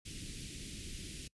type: band-stop noise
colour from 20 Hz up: pink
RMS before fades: -45 dBFS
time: 0.05-1.28 s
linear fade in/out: 10 ms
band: 340 to 2400 Hz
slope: 24 dB/octave
effects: noise-tail reverb RT60 0.1 s tail -25 dB re dry + resampled to 24000 Hz